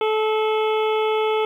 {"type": "harmonic tone with a mistuned harmonic", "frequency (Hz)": 434.2, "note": "A4", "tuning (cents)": -23, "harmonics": [1, 2, 3, 5, 6, 7, 8], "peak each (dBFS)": [-19, -25, -29, -33, -35, -36, -37], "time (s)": [0.01, 1.45], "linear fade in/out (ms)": 2, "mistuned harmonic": 8, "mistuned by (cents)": -44, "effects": ["9-bit"]}